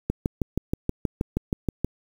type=click train; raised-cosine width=3 ms; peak=-10 dBFS; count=12; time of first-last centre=0.1-1.846 s; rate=6.3 Hz; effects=7-bit